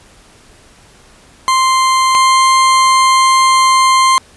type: tone pair in turn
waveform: 40% pulse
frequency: 1046.5 / 1050.2 Hz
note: C6 / C6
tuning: 0 / +6 cents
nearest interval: unison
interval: 6 cents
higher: second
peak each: -8 / -6 dBFS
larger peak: second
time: 1.48-2.15 / 2.15-4.18 s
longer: second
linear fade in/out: 0 ms
effects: pink hiss -44 dBFS RMS until 4.36 s + resampled to 24000 Hz